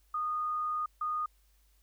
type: tone bursts at uneven times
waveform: sine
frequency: 1231 Hz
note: D#6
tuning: 19 cents flat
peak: -30 dBFS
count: 2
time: 0.14-0.86 / 1.01-1.26 s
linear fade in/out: 5 ms
effects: added 50 Hz sine -64 dBFS peak until 1.82 s + white hiss -72 dBFS RMS until 1.82 s